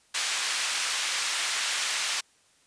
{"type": "band-pass noise", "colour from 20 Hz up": "pink", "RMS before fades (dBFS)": -29, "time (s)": [0.14, 2.21], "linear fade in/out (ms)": 10, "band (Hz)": [1700, 9000], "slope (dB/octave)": 12, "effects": ["white hiss -63 dBFS RMS until 2.66 s", "resampled to 22050 Hz"]}